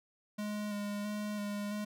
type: tone with vibrato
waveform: square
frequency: 207.2 Hz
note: G#3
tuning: 4 cents flat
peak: -36 dBFS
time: 0.38-1.85 s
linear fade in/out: 10 ms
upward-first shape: square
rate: 1.5 Hz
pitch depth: 17 cents each way
effects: none